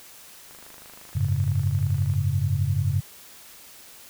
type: click train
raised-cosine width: 0.5 ms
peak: -32 dBFS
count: 43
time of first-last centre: 0.51-2.138 s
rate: 25.8 Hz
type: chord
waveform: sine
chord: F# suspended second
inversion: none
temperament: just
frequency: 92.5 / 104.06 / 138.75 Hz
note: F#2 / G#2 / C#3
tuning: 0 / +4 / +2 cents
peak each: -25 dBFS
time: 1.15-3.01 s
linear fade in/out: 10 ms
effects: white hiss -47 dBFS RMS until 4.09 s

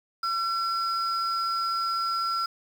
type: tone pair together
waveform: sine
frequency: 1350 / 4966 Hz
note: E6 / D#8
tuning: +41 / -4 cents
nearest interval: octave + major seventh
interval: 2255 cents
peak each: -25 / -31 dBFS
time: 0.23-2.46 s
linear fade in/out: 5 ms
effects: tanh soft clip ceiling -18 dBFS + 8-bit

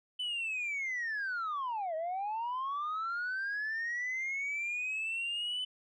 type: linear two-way sweep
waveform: sine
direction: down then up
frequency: 3026 to 622.3 to 3026 Hz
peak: -31 dBFS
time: 0.19-5.65 s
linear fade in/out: 10 ms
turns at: 1.95 s
effects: tanh soft clip ceiling -31 dBFS

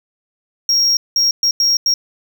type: tone bursts at uneven times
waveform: triangle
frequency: 5588 Hz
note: F8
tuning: in tune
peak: -10 dBFS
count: 5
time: 0.69-0.97 / 1.16-1.31 / 1.43-1.51 / 1.6-1.77 / 1.86-1.94 s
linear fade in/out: 2 ms
effects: none

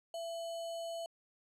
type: tone with sample-and-hold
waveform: sine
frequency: 670 Hz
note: E5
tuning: 28 cents sharp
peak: -38 dBFS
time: 0.14-1.06 s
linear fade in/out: 2 ms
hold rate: 3675 Hz
effects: low-pass 10000 Hz 12 dB/octave

